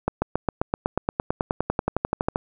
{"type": "accelerating click train", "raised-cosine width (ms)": 1, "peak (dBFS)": -7, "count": 23, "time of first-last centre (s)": [0.08, 2.359], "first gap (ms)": 140, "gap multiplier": 0.97, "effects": []}